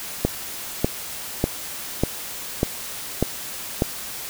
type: click train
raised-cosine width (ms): 2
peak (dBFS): -4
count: 7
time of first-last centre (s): 0.25-3.821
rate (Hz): 1.68
effects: white hiss -33 dBFS RMS until 4.29 s